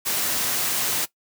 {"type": "noise", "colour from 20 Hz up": "white", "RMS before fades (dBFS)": -24, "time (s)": [0.05, 1.06], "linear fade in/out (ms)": 20, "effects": ["noise-tail reverb RT60 0.1 s tail -18 dB re dry", "high-pass 100 Hz 12 dB/octave"]}